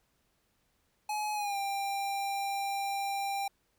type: tone with pitch glide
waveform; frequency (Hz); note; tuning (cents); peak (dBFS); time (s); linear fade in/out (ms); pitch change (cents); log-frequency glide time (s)
square; 845 to 793; G#5 to G5; +30 to +20; -32; 1.09-3.48; 5; -110; 1.34-1.57
effects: pink hiss -74 dBFS RMS until 3.78 s